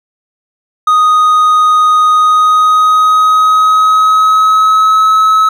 triangle tone with pitch glide, 1244.5 to 1289.1 Hz, D#6 to E6, 0 to -39 cents, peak -3 dBFS, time 0.87-5.49 s, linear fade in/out 5 ms, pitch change +61 cents, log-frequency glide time 2.12-5.09 s, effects none

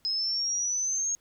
sine exponential sweep, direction up, 5090 to 6570 Hz, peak -26 dBFS, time 0.05-1.15 s, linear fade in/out 0 ms, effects pink hiss -67 dBFS RMS until 1.2 s

